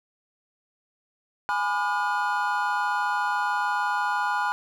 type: chord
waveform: triangle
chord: G# diminished seventh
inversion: none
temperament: just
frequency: 830.6 / 996.7 / 1196.1 / 1435.3 Hz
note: G#5 / B5 / D6 / F6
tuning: 0 / +16 / +31 / +47 cents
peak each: -26 / -26 / -32 / -26 dBFS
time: 1.49-4.52 s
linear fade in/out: 0 ms
effects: none

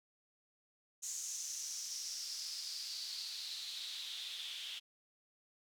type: noise with band-pass filter sweep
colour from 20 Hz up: white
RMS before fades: -44 dBFS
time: 1.02-4.8 s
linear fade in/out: 20 ms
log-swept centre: 6800 to 3200 Hz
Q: 5.2
effects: none

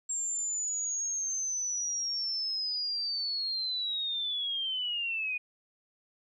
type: linear sweep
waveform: sine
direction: down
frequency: 7459 to 2453 Hz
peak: -30 dBFS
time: 0.09-5.38 s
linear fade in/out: 10 ms
effects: 12-bit

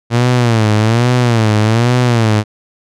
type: tone with vibrato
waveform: sawtooth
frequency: 115.2 Hz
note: A#2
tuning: 20 cents flat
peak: -5 dBFS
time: 0.1-2.44 s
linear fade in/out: 50 ms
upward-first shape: sine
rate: 1.2 Hz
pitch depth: 140 cents each way
effects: low-pass 7000 Hz 12 dB/octave

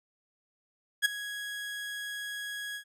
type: tone with ADSR envelope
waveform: 30% pulse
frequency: 1661.2 Hz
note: G#6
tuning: in tune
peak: -17 dBFS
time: 1.02-2.84 s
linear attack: 33 ms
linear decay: 12 ms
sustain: -16 dB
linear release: 87 ms
effects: resampled to 32000 Hz

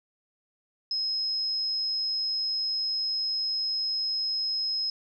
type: tone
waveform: sine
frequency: 5130 Hz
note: E8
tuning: 48 cents flat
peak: -26 dBFS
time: 0.91-4.9 s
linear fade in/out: 2 ms
effects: none

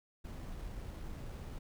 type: noise with sample-and-hold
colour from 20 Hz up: brown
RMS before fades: -44 dBFS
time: 0.24-1.59 s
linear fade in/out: 10 ms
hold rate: 7350 Hz
effects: none

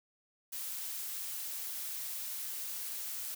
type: noise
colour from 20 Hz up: blue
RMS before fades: -40 dBFS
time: 0.52-3.35 s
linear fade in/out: 10 ms
effects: none

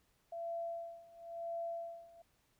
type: tone with tremolo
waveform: sine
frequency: 675 Hz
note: E5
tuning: 41 cents sharp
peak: -37 dBFS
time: 0.32-2.22 s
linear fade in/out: 5 ms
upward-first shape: sine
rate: 0.97 Hz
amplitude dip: 90%
effects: pink hiss -75 dBFS RMS until 2.59 s

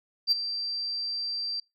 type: tone with ADSR envelope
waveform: sine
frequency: 4699 Hz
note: D8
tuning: in tune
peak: -16 dBFS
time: 0.27-1.6 s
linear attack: 46 ms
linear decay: 19 ms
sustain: -13 dB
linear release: 4 ms
effects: noise-tail reverb RT60 0.2 s tail -23 dB re dry + tanh soft clip ceiling -16 dBFS

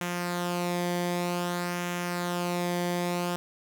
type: tone with flanger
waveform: sawtooth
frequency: 175.9 Hz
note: F3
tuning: 13 cents sharp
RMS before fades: -30 dBFS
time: 0.01-3.36 s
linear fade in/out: 0 ms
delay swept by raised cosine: 0.22 to 0.75 ms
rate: 0.53 Hz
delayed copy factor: -0.5
effects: none

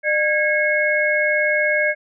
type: tone cluster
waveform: sine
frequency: 603 / 1642 / 2178 Hz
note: D5 / G#6 / C#7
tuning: +46 / -20 / -31 cents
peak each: -20 dBFS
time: 0.03-1.95 s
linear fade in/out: 50 ms
effects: none

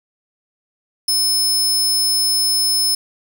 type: tone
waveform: sawtooth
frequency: 5220 Hz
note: E8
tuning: 18 cents flat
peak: -12 dBFS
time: 1.08-2.95 s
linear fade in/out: 5 ms
effects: 7-bit

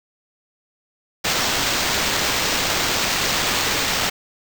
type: noise with sample-and-hold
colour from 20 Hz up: violet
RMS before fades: -21 dBFS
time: 1.24-4.1 s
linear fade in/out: 10 ms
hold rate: 11025 Hz
effects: none

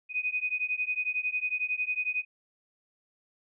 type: beating tone pair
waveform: sine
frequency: 2489 / 2500 Hz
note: D#7 / D#7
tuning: 0 / +8 cents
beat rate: 11 Hz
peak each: -31 dBFS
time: 0.09-2.25 s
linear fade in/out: 50 ms
effects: none

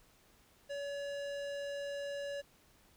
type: tone with hard clipping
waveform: sine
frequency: 567 Hz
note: C#5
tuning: 39 cents sharp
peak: -40 dBFS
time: 0.69-2.42 s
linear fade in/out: 20 ms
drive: 17 dB
effects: pink hiss -66 dBFS RMS until 2.96 s

